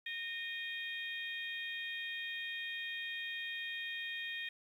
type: harmonic tone with a mistuned harmonic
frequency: 616 Hz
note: D#5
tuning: 17 cents flat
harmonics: 3 / 4 / 5 / 6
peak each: -42 / -44 / -46 / -48 dBFS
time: 0.06-4.49 s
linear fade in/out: 5 ms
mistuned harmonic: 5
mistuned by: +75 cents
effects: 11-bit